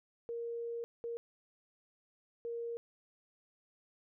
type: tone bursts at uneven times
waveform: sine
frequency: 467.6 Hz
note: A#4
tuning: 5 cents sharp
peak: -37 dBFS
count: 3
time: 0.29-0.84 / 1.04-1.17 / 2.45-2.77 s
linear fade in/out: 0 ms
effects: none